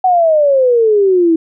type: exponential sweep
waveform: sine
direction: down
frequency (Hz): 755 to 320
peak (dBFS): -7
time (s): 0.04-1.36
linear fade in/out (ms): 5
effects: none